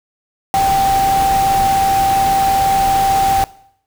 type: tone in noise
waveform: sine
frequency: 781 Hz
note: G5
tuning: 7 cents flat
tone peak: -11 dBFS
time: 0.54-3.44 s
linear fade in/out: 0 ms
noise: pink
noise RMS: -23 dBFS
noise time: 0.54-3.44 s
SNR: +9 dB
effects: noise-tail reverb RT60 0.7 s tail -20 dB re dry